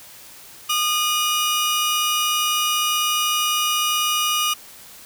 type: tone pair together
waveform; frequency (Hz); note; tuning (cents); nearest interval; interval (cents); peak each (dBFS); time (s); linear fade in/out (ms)
sawtooth; 1224 / 2911; D#6 / F#7; -29 / -29; octave + minor third; 1500; -18; 0.69-4.54; 10
effects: white hiss -43 dBFS RMS until 5.05 s